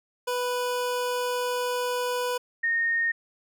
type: tone pair in turn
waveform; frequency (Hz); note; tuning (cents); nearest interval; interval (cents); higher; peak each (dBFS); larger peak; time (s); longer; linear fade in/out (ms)
25% pulse / sine; 493.9 / 1844.9; B4 / A#6; 0 / -18; octave + major seventh; 2282; second; -22; neither; 0.27-2.38 / 2.63-3.12; first; 10
effects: none